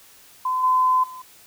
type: tone with level steps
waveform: sine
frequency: 1021 Hz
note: C6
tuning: 43 cents flat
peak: -20 / -15 / -35 dBFS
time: 0.45-1.22 s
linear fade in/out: 5 ms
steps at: 0.63 / 1.03 s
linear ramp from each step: 10 ms
effects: white hiss -50 dBFS RMS until 1.46 s